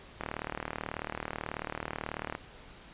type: click train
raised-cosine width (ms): 0.5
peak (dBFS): -19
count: 83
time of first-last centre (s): 0.21-2.351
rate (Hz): 38.3
effects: pink hiss -52 dBFS RMS until 2.93 s + resampled to 8000 Hz